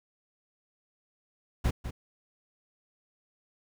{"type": "noise with echo", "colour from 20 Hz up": "brown", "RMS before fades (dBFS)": -26, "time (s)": [1.64, 1.71], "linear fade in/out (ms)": 10, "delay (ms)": 200, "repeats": 1, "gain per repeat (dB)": -10, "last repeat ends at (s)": 1.91, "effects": []}